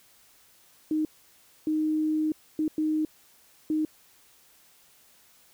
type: tone bursts at uneven times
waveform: sine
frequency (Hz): 310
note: D#4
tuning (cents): -6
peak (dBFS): -23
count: 5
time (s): 0.91-1.05 / 1.67-2.32 / 2.59-2.68 / 2.78-3.05 / 3.7-3.85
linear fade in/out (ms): 2
effects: white hiss -59 dBFS RMS until 5.53 s